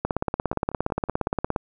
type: two click trains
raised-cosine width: 1 ms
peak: -9 / -24 dBFS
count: 27 / 5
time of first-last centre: 0.05-1.562 / 0.53-1.273 s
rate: 17.2 / 5.38 Hz
effects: none